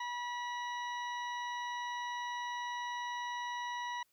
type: harmonic tone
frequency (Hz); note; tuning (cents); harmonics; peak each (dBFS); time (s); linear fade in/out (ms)
970; B5; -31; 1 / 2 / 3 / 4 / 6; -38 / -43 / -51 / -50 / -56; 0-4.03; 5
effects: white hiss -75 dBFS RMS until 4.12 s